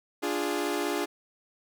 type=chord; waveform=sawtooth; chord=D diminished; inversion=none; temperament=equal with one note detuned; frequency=293.7 / 349.2 / 413.9 Hz; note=D4 / F4 / Ab4; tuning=0 / 0 / -6 cents; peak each=-28 dBFS; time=0.22-1.06 s; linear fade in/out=20 ms; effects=none